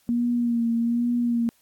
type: tone with vibrato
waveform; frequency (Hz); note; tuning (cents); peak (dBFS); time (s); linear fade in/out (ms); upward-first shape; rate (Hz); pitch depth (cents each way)
sine; 236; A#3; +22; -20; 0.09-1.49; 0; sine; 1.2; 35
effects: white hiss -63 dBFS RMS until 1.61 s + AAC 64 kbps